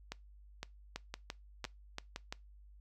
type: two click trains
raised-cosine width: 0.2 ms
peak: -23 / -22 dBFS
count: 5 / 5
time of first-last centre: 0.12-2.161 / 0.96-2.325 s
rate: 1.96 / 2.93 Hz
effects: noise-tail reverb RT60 0.2 s tail -22 dB re dry + added 50 Hz sine -55 dBFS peak until 2.8 s